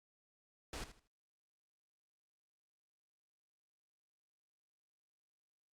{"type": "noise with echo", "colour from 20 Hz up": "pink", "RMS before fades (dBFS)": -44, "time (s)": [0.73, 0.84], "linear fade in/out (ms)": 2, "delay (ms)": 78, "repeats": 3, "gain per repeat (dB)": -12, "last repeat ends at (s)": 1.074, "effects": ["low-pass 9000 Hz 12 dB/octave", "Opus 48 kbps"]}